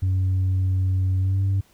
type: tone with pitch glide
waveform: sine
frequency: 93.6 to 97.24 Hz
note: F#2 to G2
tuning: +20 to -13 cents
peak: -16 dBFS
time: 0.02-1.61 s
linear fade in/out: 10 ms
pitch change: +67 cents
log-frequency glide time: 1.18-1.42 s
effects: tanh soft clip ceiling -17 dBFS + pink hiss -58 dBFS RMS until 1.73 s